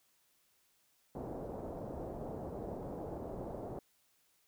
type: low-pass noise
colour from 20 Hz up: white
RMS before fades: -43 dBFS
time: 1.15-3.79 s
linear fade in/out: 2 ms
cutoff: 670 Hz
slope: 24 dB/octave
effects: white hiss -73 dBFS RMS until 4.47 s